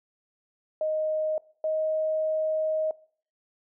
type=tone pair in turn; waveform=sine; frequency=622.3 / 627 Hz; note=D#5 / D#5; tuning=0 / +13 cents; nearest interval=unison; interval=13 cents; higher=second; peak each=-24 dBFS; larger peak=neither; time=0.81-1.38 / 1.64-2.91 s; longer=second; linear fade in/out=2 ms; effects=noise-tail reverb RT60 0.5 s tail -22 dB re dry